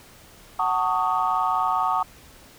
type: chord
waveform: sine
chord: D# half-diminished seventh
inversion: first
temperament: just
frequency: 746.7 / 896 / 1120.1 / 1244.5 Hz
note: F#5 / A5 / C#6 / D#6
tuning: +16 / +31 / +18 / 0 cents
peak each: -25 dBFS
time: 0.59-2.03 s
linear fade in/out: 5 ms
effects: tanh soft clip ceiling -11 dBFS + pink hiss -49 dBFS RMS until 2.58 s